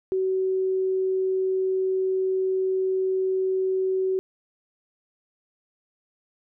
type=tone; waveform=sine; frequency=377.5 Hz; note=F#4; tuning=35 cents sharp; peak=-21 dBFS; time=0.12-4.19 s; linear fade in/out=0 ms; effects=none